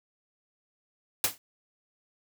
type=noise with exponential decay; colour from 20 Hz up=white; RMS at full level=-21 dBFS; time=1.24-1.38 s; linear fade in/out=1 ms; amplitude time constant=29 ms; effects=none